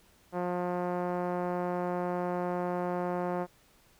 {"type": "tone with low-pass filter", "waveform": "5% pulse", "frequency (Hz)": 178, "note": "F3", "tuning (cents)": 33, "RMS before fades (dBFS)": -32, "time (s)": [0.32, 3.47], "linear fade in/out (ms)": 50, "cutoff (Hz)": 700, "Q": 0.92, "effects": ["pink hiss -63 dBFS RMS until 3.99 s"]}